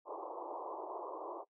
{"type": "band-pass noise", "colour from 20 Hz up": "white", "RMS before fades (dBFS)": -44, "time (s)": [0.05, 1.45], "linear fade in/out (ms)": 50, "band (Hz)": [320, 1100], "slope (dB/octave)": 96, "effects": ["noise-tail reverb RT60 0.1 s tail -20 dB re dry"]}